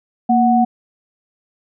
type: tone pair together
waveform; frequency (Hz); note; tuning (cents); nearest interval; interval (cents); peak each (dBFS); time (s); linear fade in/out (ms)
sine; 233.1 / 740; A#3 / F#5; 0 / 0; octave + minor sixth; 2000; -13; 0.29-0.65; 10
effects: none